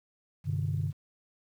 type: chord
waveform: sine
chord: G suspended fourth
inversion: none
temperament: equal with one note detuned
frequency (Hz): 98 / 130.81 / 150.44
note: G2 / C3 / D3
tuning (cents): 0 / 0 / +42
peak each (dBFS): -31 / -33 / -31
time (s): 0.44-0.93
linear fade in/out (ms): 50
effects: tanh soft clip ceiling -20 dBFS + 10-bit